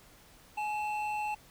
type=tone pair together; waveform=triangle; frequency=843.5 / 2678 Hz; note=G#5 / E7; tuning=+27 / +27 cents; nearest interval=octave + minor sixth; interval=2000 cents; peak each=-30 / -38 dBFS; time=0.57-1.35 s; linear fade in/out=10 ms; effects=pink hiss -58 dBFS RMS until 1.5 s